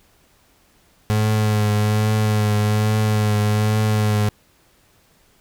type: tone with vibrato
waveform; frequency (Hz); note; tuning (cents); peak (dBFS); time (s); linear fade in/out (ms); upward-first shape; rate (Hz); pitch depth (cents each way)
35% pulse; 106.5; G#2; +44; -14; 1.1-4.29; 0; triangle; 1.2; 29
effects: pink hiss -57 dBFS RMS until 5.4 s